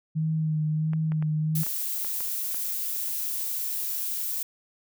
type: tone with vibrato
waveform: sine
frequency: 156.2 Hz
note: D#3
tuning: 7 cents sharp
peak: -23 dBFS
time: 0.15-1.64 s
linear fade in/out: 20 ms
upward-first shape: sine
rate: 1.5 Hz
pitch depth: 26 cents each way
type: clicks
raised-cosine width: 0.5 ms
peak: -26 dBFS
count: 8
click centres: 0.934 / 1.12 / 1.225 / 1.634 / 1.666 / 2.047 / 2.206 / 2.545 s
type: noise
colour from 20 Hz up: violet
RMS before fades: -30 dBFS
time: 1.55-4.43 s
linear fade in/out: 5 ms
effects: none